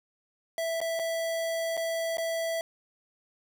square tone with dropouts, 659.3 Hz, E5, in tune, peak -29 dBFS, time 0.58-2.61 s, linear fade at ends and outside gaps 1 ms, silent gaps 0.804-0.814 / 0.992-0.996 / 1.769-1.775 / 2.171-2.182 s, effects 11-bit

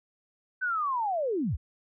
sine linear sweep, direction down, 1538 to 43 Hz, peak -26 dBFS, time 0.61-1.57 s, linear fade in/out 20 ms, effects none

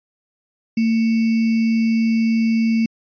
sine tone with sample-and-hold, 225.8 Hz, A3, 45 cents sharp, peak -14 dBFS, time 0.77-2.86 s, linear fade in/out 5 ms, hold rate 2450 Hz, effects resampled to 11025 Hz

